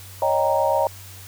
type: chord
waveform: sine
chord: Eb dominant seventh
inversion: third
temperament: equal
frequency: 554.4 / 622.3 / 784 / 932.3 Hz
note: Db5 / Eb5 / G5 / Bb5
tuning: 0 / 0 / 0 / 0 cents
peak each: -22 / -22 / -25 / -22 dBFS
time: 0.22-0.87 s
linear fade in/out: 2 ms
effects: added 95 Hz sine -41 dBFS peak until 1.27 s + white hiss -43 dBFS RMS until 1.27 s